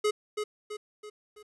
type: tone with echo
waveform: square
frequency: 421.9 Hz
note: G#4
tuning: 27 cents sharp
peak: -24 dBFS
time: 0.04-0.11 s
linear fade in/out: 10 ms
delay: 330 ms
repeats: 4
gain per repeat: -6 dB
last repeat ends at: 1.43 s
effects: resampled to 24000 Hz + 11-bit